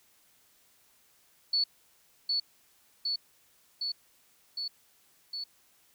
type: tone with echo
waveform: sine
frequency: 4435 Hz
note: C#8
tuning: in tune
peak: -24 dBFS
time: 1.53-1.64 s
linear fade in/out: 5 ms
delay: 760 ms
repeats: 5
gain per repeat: -2 dB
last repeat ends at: 5.44 s
effects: white hiss -65 dBFS RMS until 5.94 s